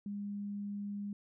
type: tone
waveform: sine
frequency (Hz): 203.2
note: G#3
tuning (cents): -38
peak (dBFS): -37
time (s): 0.06-1.13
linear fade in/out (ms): 2
effects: none